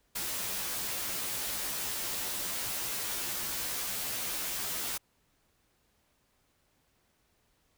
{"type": "noise with comb filter", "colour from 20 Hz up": "white", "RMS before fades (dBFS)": -35, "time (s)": [0.15, 4.98], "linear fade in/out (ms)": 10, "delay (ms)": 13, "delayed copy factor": -1, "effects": ["pink hiss -72 dBFS RMS until 7.77 s"]}